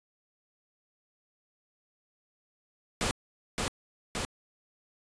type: noise with echo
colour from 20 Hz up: pink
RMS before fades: -29 dBFS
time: 3.01-3.11 s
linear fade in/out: 0 ms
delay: 570 ms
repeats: 2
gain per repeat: -2 dB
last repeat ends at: 4.25 s
effects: resampled to 22050 Hz